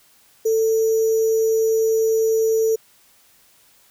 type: tone with sample-and-hold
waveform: sine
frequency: 445 Hz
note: A4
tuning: 20 cents sharp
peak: -15 dBFS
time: 0.45-2.76 s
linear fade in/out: 10 ms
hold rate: 6300 Hz
effects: white hiss -55 dBFS RMS until 3.9 s